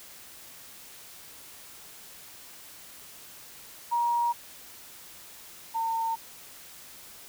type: tone pair in turn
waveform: sine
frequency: 947 / 907.4 Hz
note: A#5 / A#5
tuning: +27 / -47 cents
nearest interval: minor second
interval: 74 cents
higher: first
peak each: -23 / -26 dBFS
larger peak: first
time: 3.91-4.33 / 5.74-6.16 s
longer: neither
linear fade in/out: 20 ms
effects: white hiss -48 dBFS RMS until 7.28 s